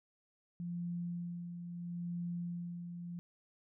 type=tone with tremolo; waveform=sine; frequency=173.4 Hz; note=F3; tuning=12 cents flat; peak=-36 dBFS; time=0.6-3.19 s; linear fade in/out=0 ms; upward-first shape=sine; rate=0.75 Hz; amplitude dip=50%; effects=none